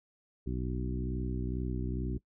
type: harmonic tone with a mistuned harmonic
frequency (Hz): 62.2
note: B1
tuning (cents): +13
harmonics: 1 / 2 / 3 / 4 / 5 / 6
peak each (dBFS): -35 / -38 / -40 / -41 / -42 / -43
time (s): 0.46-2.18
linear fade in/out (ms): 10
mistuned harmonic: 1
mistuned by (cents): -25
effects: noise-tail reverb RT60 0.1 s tail -20 dB re dry